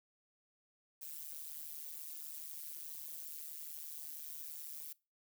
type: noise with amplitude modulation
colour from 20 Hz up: violet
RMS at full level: -43 dBFS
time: 1.01-4.93 s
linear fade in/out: 5 ms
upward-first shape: sine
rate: 152 Hz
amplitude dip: 100%
effects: noise-tail reverb RT60 0.3 s tail -23 dB re dry